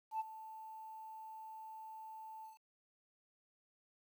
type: tone with ADSR envelope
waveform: sine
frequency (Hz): 880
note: A5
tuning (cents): 0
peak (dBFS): -32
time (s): 0.11-2.59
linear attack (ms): 89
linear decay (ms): 24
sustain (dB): -16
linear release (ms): 150
effects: tanh soft clip ceiling -33 dBFS + 11-bit